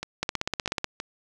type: two click trains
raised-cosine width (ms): 0.2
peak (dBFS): -9 / -15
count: 11 / 4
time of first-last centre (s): 0.23-0.843 / 0.03-1.001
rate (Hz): 16.3 / 3.09
effects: none